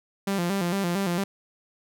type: tone with vibrato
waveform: sawtooth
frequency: 185 Hz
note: F#3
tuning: in tune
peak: -20 dBFS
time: 0.27-1.24 s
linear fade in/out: 5 ms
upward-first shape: square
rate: 4.4 Hz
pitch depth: 110 cents each way
effects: none